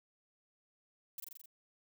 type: noise with echo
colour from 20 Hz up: violet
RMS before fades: -43 dBFS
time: 1.18-1.2 s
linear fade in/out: 2 ms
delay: 43 ms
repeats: 6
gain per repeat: -2 dB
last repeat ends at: 1.458 s
effects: none